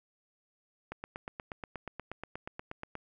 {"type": "click train", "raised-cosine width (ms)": 0.5, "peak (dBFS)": -24, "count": 18, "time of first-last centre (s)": [0.92, 2.953], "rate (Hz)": 8.36, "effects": []}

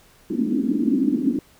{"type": "band-pass noise", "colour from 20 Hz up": "white", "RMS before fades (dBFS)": -21, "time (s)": [0.3, 1.39], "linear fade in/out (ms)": 2, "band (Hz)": [220, 300], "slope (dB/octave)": 48, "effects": ["pink hiss -54 dBFS RMS until 1.59 s"]}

